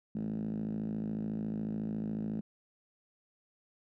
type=tone with band-pass filter; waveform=5% pulse; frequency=54 Hz; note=A1; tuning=32 cents flat; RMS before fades=-36 dBFS; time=0.15-2.41 s; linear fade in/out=5 ms; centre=200 Hz; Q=6; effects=none